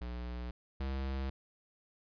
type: tone pair in turn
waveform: square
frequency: 60.3 / 66.93 Hz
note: B1 / C2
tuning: -41 / +40 cents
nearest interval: major second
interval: 181 cents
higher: second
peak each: -39 / -35 dBFS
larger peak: second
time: 0.01-0.51 / 0.8-1.3 s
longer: neither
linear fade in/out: 5 ms
effects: resampled to 11025 Hz